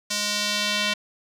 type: tone with band-pass filter sweep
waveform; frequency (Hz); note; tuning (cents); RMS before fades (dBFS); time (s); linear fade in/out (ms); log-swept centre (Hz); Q
square; 207.7; G#3; 0; -25; 0.1-0.94; 10; 5600 to 3200; 1.4
effects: none